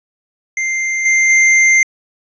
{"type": "tone with level steps", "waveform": "square", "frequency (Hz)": 2093, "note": "C7", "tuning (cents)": 0, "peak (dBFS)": [-16, -10, -8], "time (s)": [0.57, 1.83], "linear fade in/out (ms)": 2, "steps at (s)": [1.05, 1.29], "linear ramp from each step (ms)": 10, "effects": ["resampled to 16000 Hz"]}